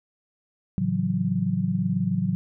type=chord; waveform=sine; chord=F# minor seventh; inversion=first; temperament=just; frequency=111 / 138.75 / 166.5 / 185 Hz; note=A2 / C#3 / E3 / F#3; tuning=+16 / +2 / +18 / 0 cents; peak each=-30 / -30 / -28 / -24 dBFS; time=0.78-2.35 s; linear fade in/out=0 ms; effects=none